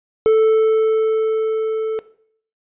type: tone with level ramp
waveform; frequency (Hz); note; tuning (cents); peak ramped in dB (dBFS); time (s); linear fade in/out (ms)
triangle; 440; A4; 0; -7 to -17; 0.26-1.99; 0
effects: noise-tail reverb RT60 0.6 s tail -17 dB re dry + resampled to 8000 Hz